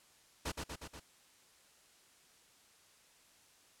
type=noise with echo; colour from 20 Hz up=pink; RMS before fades=-38 dBFS; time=0.45-0.52 s; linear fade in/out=10 ms; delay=120 ms; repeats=4; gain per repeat=-3 dB; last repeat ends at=1 s; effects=white hiss -65 dBFS RMS until 3.8 s + low-pass 10000 Hz 12 dB/octave